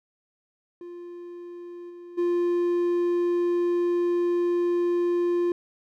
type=tone with level steps; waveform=triangle; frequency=349.2 Hz; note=F4; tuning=in tune; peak=-35 / -38 / -19 dBFS; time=0.81-5.52 s; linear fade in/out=2 ms; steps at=1.89 / 2.17 s; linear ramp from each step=20 ms; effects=none